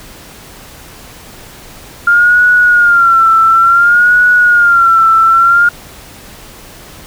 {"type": "tone with vibrato", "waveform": "sine", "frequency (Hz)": 1396.9, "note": "F6", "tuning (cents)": 0, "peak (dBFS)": -4, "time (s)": [2.07, 5.69], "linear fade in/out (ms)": 5, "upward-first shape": "sine", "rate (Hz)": 0.57, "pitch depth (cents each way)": 83, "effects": ["pink hiss -34 dBFS RMS until 7.06 s"]}